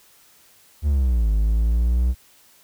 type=linear two-way sweep; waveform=triangle; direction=down then up; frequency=76 to 51.6 to 62.7 Hz; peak=-14 dBFS; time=0.82-2.15 s; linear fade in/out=50 ms; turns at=1.31 s; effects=white hiss -54 dBFS RMS until 2.63 s